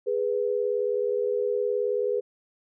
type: tone pair together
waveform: sine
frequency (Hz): 413.7 / 492.8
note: G#4 / B4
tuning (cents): -7 / -4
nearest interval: minor third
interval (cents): 303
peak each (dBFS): -26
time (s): 0.06-2.21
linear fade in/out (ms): 20
effects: none